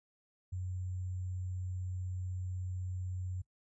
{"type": "tone with sample-and-hold", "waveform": "sine", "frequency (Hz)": 91.6, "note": "F#2", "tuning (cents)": -17, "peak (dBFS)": -36, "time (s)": [0.52, 3.42], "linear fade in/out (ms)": 10, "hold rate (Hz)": 7350, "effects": ["noise-tail reverb RT60 0.1 s tail -20 dB re dry", "resampled to 22050 Hz"]}